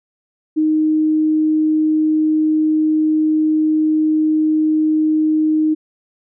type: tone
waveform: sine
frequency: 310.6 Hz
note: D#4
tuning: 3 cents flat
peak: -12 dBFS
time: 0.56-5.75 s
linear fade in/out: 20 ms
effects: none